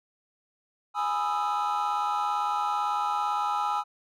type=chord; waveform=triangle; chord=E major seventh; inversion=first; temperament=equal with one note detuned; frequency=830.6 / 987.8 / 1244.5 / 1322.3 Hz; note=G#5 / B5 / D#6 / E6; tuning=0 / 0 / 0 / +5 cents; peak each=-26 / -30 / -29 / -29 dBFS; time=0.94-3.84 s; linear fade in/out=50 ms; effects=tanh soft clip ceiling -18 dBFS